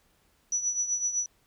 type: tone with tremolo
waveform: sine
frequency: 5910 Hz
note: F#8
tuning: 3 cents flat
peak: -23 dBFS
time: 0.52-1.26 s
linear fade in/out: 2 ms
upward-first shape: triangle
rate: 7.9 Hz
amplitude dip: 75%
effects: pink hiss -67 dBFS RMS until 1.46 s